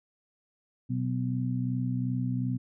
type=harmonic tone; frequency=62.7 Hz; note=B1; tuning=27 cents sharp; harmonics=2 / 3 / 4; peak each=-29 / -35 / -32 dBFS; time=0.89-2.58 s; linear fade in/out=20 ms; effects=none